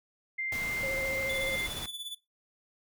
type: tone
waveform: sine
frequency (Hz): 2094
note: C7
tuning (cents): +1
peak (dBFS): -31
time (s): 0.38-1.67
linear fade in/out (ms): 10
type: noise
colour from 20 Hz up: pink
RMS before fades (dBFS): -40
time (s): 0.52-1.86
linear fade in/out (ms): 2
type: tone with vibrato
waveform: sine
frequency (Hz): 537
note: C5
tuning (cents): +45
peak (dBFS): -34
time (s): 0.83-1.56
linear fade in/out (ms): 2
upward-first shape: sine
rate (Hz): 14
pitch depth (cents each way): 31
type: tone with tremolo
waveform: 45% pulse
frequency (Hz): 3470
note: A7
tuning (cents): -25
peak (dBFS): -35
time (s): 1.29-2.15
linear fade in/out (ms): 5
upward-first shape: sine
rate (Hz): 17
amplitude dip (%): 65
effects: noise-tail reverb RT60 0.2 s tail -18 dB re dry